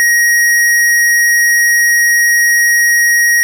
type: tone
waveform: square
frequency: 1889 Hz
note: A#6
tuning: 22 cents sharp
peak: -8 dBFS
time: 0-3.43 s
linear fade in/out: 0 ms
effects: none